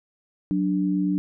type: tone pair together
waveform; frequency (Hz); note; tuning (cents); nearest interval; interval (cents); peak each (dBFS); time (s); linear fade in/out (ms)
sine; 185 / 293.7; F#3 / D4; 0 / 0; minor sixth; 800; -23; 0.51-1.18; 0
effects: none